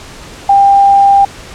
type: tone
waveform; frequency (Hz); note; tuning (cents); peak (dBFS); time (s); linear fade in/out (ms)
sine; 795; G5; +24; -3; 0.49-1.25; 5
effects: pink hiss -31 dBFS RMS until 1.54 s + low-pass 8000 Hz 12 dB/octave